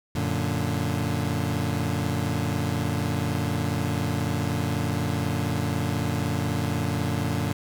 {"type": "chord", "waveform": "25% pulse", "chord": "Gb augmented", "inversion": "none", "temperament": "equal", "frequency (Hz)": [92.5, 116.54, 146.83], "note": ["Gb2", "Bb2", "D3"], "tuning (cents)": [0, 0, 0], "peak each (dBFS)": -25, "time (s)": [0.15, 7.53], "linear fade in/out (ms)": 5, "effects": []}